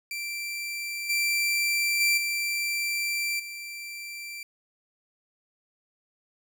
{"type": "tone with level steps", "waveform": "sawtooth", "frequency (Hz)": 2349, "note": "D7", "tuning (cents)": 0, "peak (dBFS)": [-28, -20, -17, -23, -33], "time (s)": [0.11, 4.43], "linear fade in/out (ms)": 2, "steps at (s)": [1.09, 2, 2.17, 3.39], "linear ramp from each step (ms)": 10, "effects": []}